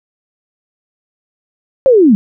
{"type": "linear sweep", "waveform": "sine", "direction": "down", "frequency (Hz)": [554.4, 190], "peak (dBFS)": -4, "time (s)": [1.86, 2.15], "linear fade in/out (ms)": 0, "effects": []}